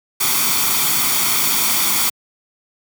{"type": "noise with comb filter", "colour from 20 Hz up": "white", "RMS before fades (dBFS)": -17, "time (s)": [0.2, 2.1], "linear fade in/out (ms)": 10, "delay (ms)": 0.88, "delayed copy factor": 0.6, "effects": ["high-pass 150 Hz 12 dB/octave"]}